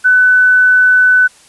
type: tone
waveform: sine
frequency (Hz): 1500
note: F#6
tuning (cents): +23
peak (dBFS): -5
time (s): 0.04-1.28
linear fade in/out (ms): 20
effects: white hiss -44 dBFS RMS until 1.48 s + resampled to 24000 Hz